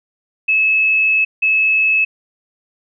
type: tone bursts at uneven times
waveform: sine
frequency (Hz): 2594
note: E7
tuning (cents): -28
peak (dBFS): -11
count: 2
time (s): 0.48-1.25 / 1.42-2.05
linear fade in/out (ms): 10
effects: none